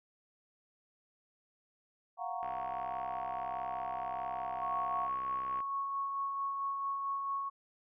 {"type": "chord", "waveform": "sine", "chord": "Gb major seventh", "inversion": "third", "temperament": "equal", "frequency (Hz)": [698.5, 740, 932.3, 1108.7], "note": ["F5", "Gb5", "Bb5", "Db6"], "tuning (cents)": [0, 0, 0, 0], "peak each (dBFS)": [-40, -40, -43, -43], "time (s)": [2.17, 5.1], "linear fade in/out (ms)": 50}
{"type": "click train", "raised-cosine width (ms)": 0.5, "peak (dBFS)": -33, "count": 207, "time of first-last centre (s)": [2.43, 5.604], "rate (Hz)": 64.9}
{"type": "tone with tremolo", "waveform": "sine", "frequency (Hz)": 1104, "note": "C#6", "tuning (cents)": -7, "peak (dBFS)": -32, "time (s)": [4.61, 7.5], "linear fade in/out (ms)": 20, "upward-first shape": "sine", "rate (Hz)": 4.5, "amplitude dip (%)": 30}
{"effects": []}